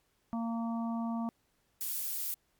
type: harmonic tone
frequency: 230 Hz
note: A#3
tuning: 23 cents flat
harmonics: 1 / 3 / 4 / 5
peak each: -32 / -42 / -44 / -46 dBFS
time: 0.33-1.29 s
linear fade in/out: 0 ms
type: noise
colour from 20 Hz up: violet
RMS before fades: -35 dBFS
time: 1.81-2.34 s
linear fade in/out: 0 ms
effects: pink hiss -74 dBFS RMS until 2.59 s + MP3 96 kbps